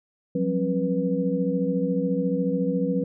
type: tone cluster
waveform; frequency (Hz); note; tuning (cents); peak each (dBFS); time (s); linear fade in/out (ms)
sine; 176.5 / 190.6 / 269.4 / 488.4; F3 / G3 / C#4 / B4; +19 / -48 / -49 / -19; -27; 0.35-3.04; 5
effects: none